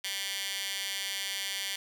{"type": "tone with high-pass filter", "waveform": "15% pulse", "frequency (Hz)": 196, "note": "G3", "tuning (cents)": 0, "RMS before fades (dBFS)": -35, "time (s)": [0.04, 1.76], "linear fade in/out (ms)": 5, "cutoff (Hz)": 2800, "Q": 1.6, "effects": []}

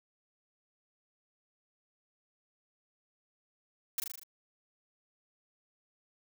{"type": "noise with echo", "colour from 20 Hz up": "blue", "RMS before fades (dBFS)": -32, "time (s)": [3.98, 4], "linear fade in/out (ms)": 2, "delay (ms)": 39, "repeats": 6, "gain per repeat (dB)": -3, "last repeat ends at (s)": 4.234, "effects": []}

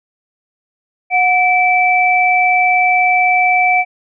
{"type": "tone pair together", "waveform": "sine", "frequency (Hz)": [730.9, 2318], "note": ["F#5", "D7"], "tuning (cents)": [-21, -23], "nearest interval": "octave + minor sixth", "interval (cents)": 1998, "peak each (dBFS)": -12, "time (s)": [1.1, 3.85], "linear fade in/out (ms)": 50, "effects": []}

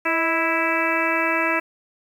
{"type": "harmonic tone with a mistuned harmonic", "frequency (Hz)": 329.6, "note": "E4", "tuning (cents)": 0, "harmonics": [1, 2, 3, 4, 5, 6, 7, 8], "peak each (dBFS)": [-27, -27, -27, -27, -27, -27, -27, -27], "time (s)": [0.05, 1.6], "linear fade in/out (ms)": 10, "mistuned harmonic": 2, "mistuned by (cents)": -47, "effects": ["8-bit"]}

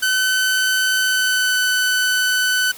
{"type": "tone with pitch glide", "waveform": "sawtooth", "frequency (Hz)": [1519, 1504.2], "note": ["F#6", "F#6"], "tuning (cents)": [45, 28], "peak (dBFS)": -12, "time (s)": [0.02, 2.72], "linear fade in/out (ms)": 10, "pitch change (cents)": -17, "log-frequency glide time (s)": [0.98, 1.58], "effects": ["white hiss -38 dBFS RMS until 2.77 s"]}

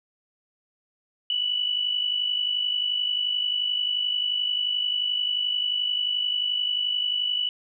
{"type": "tone with amplitude modulation", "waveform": "sine", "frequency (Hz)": 2960, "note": "F#7", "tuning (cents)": 0, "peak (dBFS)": -20, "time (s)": [1.3, 7.49], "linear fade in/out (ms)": 2, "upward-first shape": "sine", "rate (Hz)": 51.4, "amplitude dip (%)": 60, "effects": []}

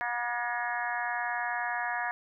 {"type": "harmonic tone with a mistuned harmonic", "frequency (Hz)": 240.6, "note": "B3", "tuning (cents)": -45, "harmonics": [3, 4, 5, 6, 7, 8, 9], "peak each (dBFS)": [-35, -36, -41, -41, -34, -39, -44], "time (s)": [0.01, 2.11], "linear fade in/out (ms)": 0, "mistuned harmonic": 8, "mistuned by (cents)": -45, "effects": []}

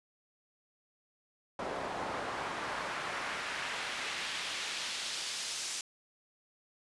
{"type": "noise with band-pass filter sweep", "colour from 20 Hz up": "pink", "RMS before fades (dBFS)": -38, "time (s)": [1.59, 5.81], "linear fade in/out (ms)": 2, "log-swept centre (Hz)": [650, 6000], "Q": 1, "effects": ["resampled to 24000 Hz"]}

